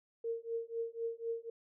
sine tone with tremolo, 460 Hz, A#4, 23 cents flat, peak -32 dBFS, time 0.24-1.5 s, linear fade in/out 5 ms, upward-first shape triangle, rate 4 Hz, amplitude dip 100%, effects none

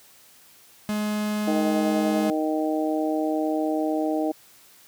45% pulse tone, 210.8 Hz, G#3, 26 cents sharp, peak -24 dBFS, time 0.89-2.3 s, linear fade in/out 0 ms
harmonic tone, 155.56 Hz, D#3, in tune, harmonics 2 / 3 / 4 / 5, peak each -24 / -31 / -28 / -31 dBFS, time 1.47-4.32 s, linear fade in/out 10 ms
effects white hiss -53 dBFS RMS until 4.87 s + high-pass 60 Hz 12 dB/octave

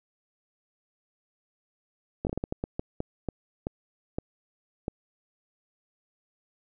slowing click train, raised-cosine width 2 ms, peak -16 dBFS, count 14, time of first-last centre 2.25-4.881 s, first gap 19 ms, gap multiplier 1.35, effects none

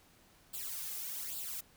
blue noise with flanger, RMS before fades -41 dBFS, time 0.53-1.61 s, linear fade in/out 10 ms, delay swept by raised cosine 0.24 to 2.44 ms, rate 1.2 Hz, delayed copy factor +0.9, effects pink hiss -64 dBFS RMS until 1.76 s

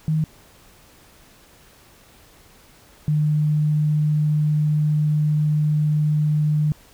sine tone pair in turn, 156.3 / 151.24 Hz, D#3 / D#3, +8 / -49 cents, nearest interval minor second, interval 57 cents, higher first, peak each -17 / -16 dBFS, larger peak second, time 0.08-0.24 / 3.08-6.72 s, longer second, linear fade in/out 0 ms, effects pink hiss -51 dBFS RMS until 6.93 s

